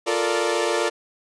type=chord; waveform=sawtooth; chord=Bb major seventh; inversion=second; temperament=equal with one note detuned; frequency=349.2 / 438.5 / 466.2 / 587.3 Hz; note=F4 / A4 / Bb4 / D5; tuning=0 / -6 / 0 / 0 cents; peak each=-22 dBFS; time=0.06-0.9 s; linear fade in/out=20 ms; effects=resampled to 22050 Hz